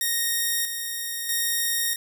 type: tone with tremolo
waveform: 5% pulse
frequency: 1861 Hz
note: A#6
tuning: 3 cents flat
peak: -12 dBFS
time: 0.01-1.96 s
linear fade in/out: 2 ms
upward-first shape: square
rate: 0.78 Hz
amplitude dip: 50%
effects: none